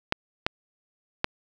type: clicks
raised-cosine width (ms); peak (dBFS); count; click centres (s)
0.3; -6; 3; 0.124 / 0.465 / 1.244
effects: none